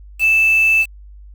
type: tone with quantisation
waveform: sine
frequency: 2637 Hz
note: E7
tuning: in tune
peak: -10 dBFS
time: 0.19-0.86 s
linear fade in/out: 50 ms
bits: 5
effects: added 50 Hz sine -36 dBFS peak until 1.34 s